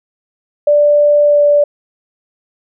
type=tone with pitch glide; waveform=sine; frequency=587.3 to 583.2 Hz; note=D5 to D5; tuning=0 to -12 cents; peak=-6 dBFS; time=0.67-1.64 s; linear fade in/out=5 ms; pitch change=-12 cents; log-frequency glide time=1.24-1.42 s; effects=none